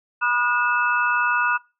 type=tone cluster; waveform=sine; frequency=976 / 1222 / 1449 / 2622 Hz; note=B5 / D#6 / F#6 / E7; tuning=-21 / -32 / -37 / -10 cents; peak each=-25 / -25 / -20 / -28 dBFS; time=0.21-1.58 s; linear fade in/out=20 ms; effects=noise-tail reverb RT60 0.3 s tail -23 dB re dry